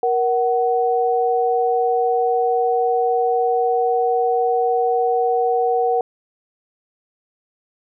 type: tone pair together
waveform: sine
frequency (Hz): 471.6 / 747.8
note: A#4 / F#5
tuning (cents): +20 / +18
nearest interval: minor sixth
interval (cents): 798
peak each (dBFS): -18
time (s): 0.03-6.01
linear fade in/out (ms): 2
effects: none